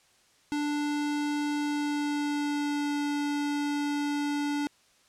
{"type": "tone with pitch glide", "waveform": "square", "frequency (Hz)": [293.7, 290.3], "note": ["D4", "D4"], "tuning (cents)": [0, -20], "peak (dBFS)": -28, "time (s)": [0.52, 4.67], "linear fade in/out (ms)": 0, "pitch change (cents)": -20, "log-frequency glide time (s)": [1.57, 3.03], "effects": ["white hiss -63 dBFS RMS until 5.08 s", "low-pass 8000 Hz 12 dB/octave"]}